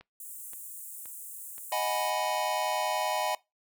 click train, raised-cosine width 0.3 ms, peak -34 dBFS, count 4, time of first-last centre 0.01-1.581 s, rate 1.91 Hz
pink high-pass noise, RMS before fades -43 dBFS, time 0.2-2.1 s, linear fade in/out 2 ms, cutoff 7800 Hz, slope 48 dB/octave
square chord, G# minor seventh, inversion second, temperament equal, 622.3 / 740 / 830.6 / 987.8 Hz, D#5 / F#5 / G#5 / B5, 0 / 0 / 0 / 0 cents, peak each -34 dBFS, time 1.72-3.35 s, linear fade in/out 2 ms
effects noise-tail reverb RT60 0.2 s tail -21 dB re dry

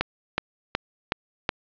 click train, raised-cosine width 0.3 ms, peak -6 dBFS, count 5, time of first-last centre 0.01-1.491 s, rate 2.7 Hz, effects resampled to 11025 Hz + 8-bit

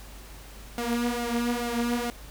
sawtooth tone with flanger, 238.4 Hz, A#3, 39 cents sharp, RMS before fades -28 dBFS, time 0.78-2.1 s, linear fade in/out 0 ms, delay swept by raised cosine 1.4 to 5 ms, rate 2.3 Hz, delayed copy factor +0.7, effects added 50 Hz sine -44 dBFS peak until 2.3 s + pink hiss -48 dBFS RMS until 2.3 s

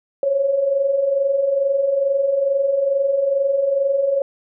sine tone pair together, 532.1 / 554.4 Hz, C5 / C#5, +29 / 0 cents, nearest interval minor second, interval 71 cents, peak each -24 / -16 dBFS, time 0.23-4.22 s, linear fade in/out 2 ms, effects none

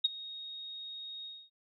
sine tone with ADSR envelope, 3741 Hz, A#7, 5 cents sharp, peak -21 dBFS, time 0.04-1.5 s, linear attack 9 ms, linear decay 22 ms, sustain -20 dB, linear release 250 ms, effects none

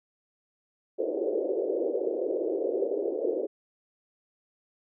pink band-pass noise, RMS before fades -29 dBFS, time 0.98-3.47 s, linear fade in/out 20 ms, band 350 to 540 Hz, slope 48 dB/octave, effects none

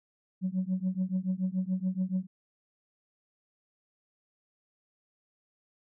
sine tone with tremolo, 186.2 Hz, F#3, 11 cents sharp, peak -22 dBFS, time 0.41-2.27 s, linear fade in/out 50 ms, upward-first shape triangle, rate 7 Hz, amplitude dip 100%, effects tanh soft clip ceiling -23 dBFS

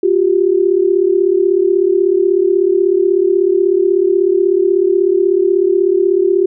sine tone pair together, 355.4 / 391.7 Hz, F4 / G4, +30 / -1 cents, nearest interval major second, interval 169 cents, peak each -12 dBFS, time 0.03-6.46 s, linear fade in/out 5 ms, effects none

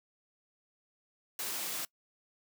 white noise, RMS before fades -37 dBFS, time 1.39-1.85 s, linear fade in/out 2 ms, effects noise-tail reverb RT60 0.1 s tail -24 dB re dry + high-pass 150 Hz 12 dB/octave

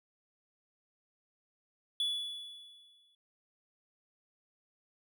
triangle tone with exponential decay, 3424 Hz, A7, 48 cents flat, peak -27 dBFS, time 2-3.15 s, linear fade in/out 2 ms, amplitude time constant 250 ms, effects noise-tail reverb RT60 0.9 s tail -26 dB re dry

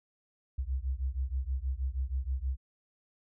sine beating tone pair, 62.9 / 69.2 Hz, B1 / C#2, +32 / -2 cents, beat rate 6.3 Hz, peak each -32 / -33 dBFS, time 0.58-2.57 s, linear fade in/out 10 ms, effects tanh soft clip ceiling -23 dBFS

